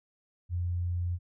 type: tone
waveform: sine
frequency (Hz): 87.9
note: F2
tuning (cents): +12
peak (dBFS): -28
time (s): 0.49-1.19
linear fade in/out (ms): 50
effects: none